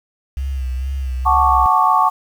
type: tone with vibrato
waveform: sine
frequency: 65.7 Hz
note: C2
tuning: 8 cents sharp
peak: -19 dBFS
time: 0.37-1.66 s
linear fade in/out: 0 ms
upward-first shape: sine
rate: 2.2 Hz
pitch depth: 65 cents each way
type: chord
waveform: sine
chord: D major seventh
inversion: first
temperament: equal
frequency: 740 / 880 / 1108.7 / 1174.7 Hz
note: F#5 / A5 / C#6 / D6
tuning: 0 / 0 / 0 / 0 cents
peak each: -18 / -16 / -14 / -19 dBFS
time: 1.25-2.1 s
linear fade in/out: 20 ms
effects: 7-bit